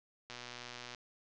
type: click train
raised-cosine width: 0.2 ms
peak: -28 dBFS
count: 80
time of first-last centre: 0.3-0.948 s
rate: 122 Hz
effects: resampled to 16000 Hz + 10-bit